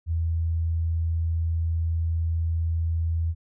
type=tone; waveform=sine; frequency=82.41 Hz; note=E2; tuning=in tune; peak=-22 dBFS; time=0.06-3.35 s; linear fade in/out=50 ms; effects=none